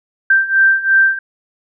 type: beating tone pair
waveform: sine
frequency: 1567 / 1569.9 Hz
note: G6 / G6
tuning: -1 / +2 cents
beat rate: 2.9 Hz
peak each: -14 / -11 dBFS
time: 0.3-1.19 s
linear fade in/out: 5 ms
effects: none